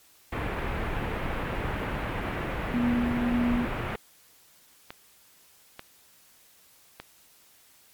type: low-pass noise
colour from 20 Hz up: pink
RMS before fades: -31 dBFS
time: 0.32-3.96 s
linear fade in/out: 5 ms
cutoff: 2500 Hz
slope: 24 dB/octave
type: tone with tremolo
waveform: sine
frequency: 240.7 Hz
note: B3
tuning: 44 cents flat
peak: -22 dBFS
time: 2.74-3.65 s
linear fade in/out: 2 ms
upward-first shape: sine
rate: 1.8 Hz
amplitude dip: 30%
type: clicks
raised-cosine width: 0.3 ms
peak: -22 dBFS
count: 3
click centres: 4.905 / 5.794 / 7 s
effects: white hiss -58 dBFS RMS until 7.93 s + MP3 96 kbps